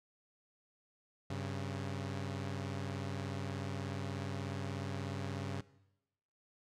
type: tone pair together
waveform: sawtooth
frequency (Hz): 96.7 / 136.75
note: G2 / C#3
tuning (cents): -23 / -23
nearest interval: tritone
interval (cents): 600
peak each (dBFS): -36 / -37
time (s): 1.3-5.61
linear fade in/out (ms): 5
effects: noise-tail reverb RT60 0.9 s tail -19 dB re dry + low-pass 7000 Hz 12 dB/octave